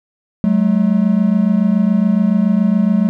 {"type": "tone pair together", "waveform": "triangle", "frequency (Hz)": [187.7, 214.8], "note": ["F#3", "A3"], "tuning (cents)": [25, -41], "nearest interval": "major second", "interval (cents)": 234, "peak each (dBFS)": [-12, -11], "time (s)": [0.44, 3.09], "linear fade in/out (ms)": 0, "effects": []}